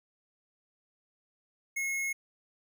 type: tone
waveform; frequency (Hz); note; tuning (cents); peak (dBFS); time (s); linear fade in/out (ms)
square; 2170; C#7; -37; -31; 1.76-2.13; 10
effects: none